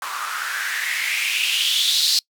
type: noise with band-pass filter sweep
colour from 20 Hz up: blue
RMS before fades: -22 dBFS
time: 0.02-2.19 s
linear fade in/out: 2 ms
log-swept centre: 1100 to 4400 Hz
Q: 5.3
effects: noise-tail reverb RT60 0.1 s tail -26 dB re dry